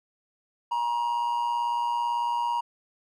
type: tone with amplitude modulation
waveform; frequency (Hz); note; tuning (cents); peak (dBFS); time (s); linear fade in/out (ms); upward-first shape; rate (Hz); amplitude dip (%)
triangle; 949; A#5; +31; -20; 0.71-2.61; 10; sine; 118; 55
effects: none